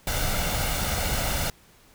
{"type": "noise with comb filter", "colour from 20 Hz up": "pink", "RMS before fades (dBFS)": -26, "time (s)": [0.07, 1.5], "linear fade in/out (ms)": 2, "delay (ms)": 1.4, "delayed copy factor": 0.55, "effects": ["pink hiss -56 dBFS RMS until 1.94 s"]}